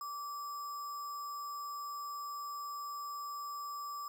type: tone with sample-and-hold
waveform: sine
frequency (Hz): 1162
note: D6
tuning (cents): -19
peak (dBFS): -39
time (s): 0.01-4.08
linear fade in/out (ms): 2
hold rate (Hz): 6300
effects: none